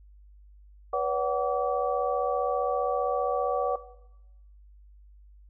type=tone cluster; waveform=sine; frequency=491.8 / 567 / 749 / 1150 Hz; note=B4 / C#5 / F#5 / D6; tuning=-7 / +39 / +21 / -37 cents; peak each=-30 dBFS; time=0.93-3.76 s; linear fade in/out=5 ms; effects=noise-tail reverb RT60 0.9 s tail -17 dB re dry + added 50 Hz sine -50 dBFS peak until 5.49 s